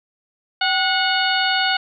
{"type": "harmonic tone with a mistuned harmonic", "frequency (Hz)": 730, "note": "F#5", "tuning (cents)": -24, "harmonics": [1, 2, 3, 4, 5, 6], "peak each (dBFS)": [-22, -21, -27, -23, -27, -26], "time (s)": [0.61, 1.77], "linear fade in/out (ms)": 5, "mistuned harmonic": 1, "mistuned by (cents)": 84, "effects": []}